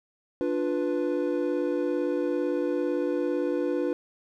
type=chord; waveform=triangle; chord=B diminished; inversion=first; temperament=equal with one note detuned; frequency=293.7 / 351.5 / 493.9 Hz; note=D4 / F4 / B4; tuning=0 / +11 / 0 cents; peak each=-27 dBFS; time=0.41-3.93 s; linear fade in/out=0 ms; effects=none